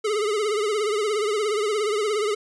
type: tone with vibrato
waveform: square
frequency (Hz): 421.2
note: G#4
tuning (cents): +24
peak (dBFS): -22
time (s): 0.04-2.35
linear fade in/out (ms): 10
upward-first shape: triangle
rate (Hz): 17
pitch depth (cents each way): 100
effects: resampled to 22050 Hz